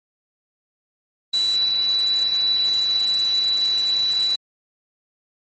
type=tone in noise; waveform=sine; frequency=3952 Hz; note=B7; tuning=in tune; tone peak=-17 dBFS; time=1.33-4.36 s; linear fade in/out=10 ms; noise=white; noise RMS=-34 dBFS; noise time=1.33-4.36 s; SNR=+14 dB; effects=MP3 32 kbps